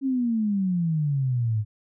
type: exponential sweep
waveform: sine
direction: down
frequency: 276 to 103.8 Hz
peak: -21 dBFS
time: 0.01-1.65 s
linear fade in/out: 50 ms
effects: none